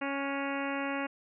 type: harmonic tone with a mistuned harmonic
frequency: 277.2 Hz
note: C#4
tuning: in tune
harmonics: 1 / 2 / 3 / 4 / 5 / 6 / 7 / 8 / 9 / 10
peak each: -35 / -38 / -40 / -41 / -42 / -43 / -43 / -44 / -45 / -45 dBFS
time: 0.01-1.07 s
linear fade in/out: 10 ms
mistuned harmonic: 5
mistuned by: +27 cents
effects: none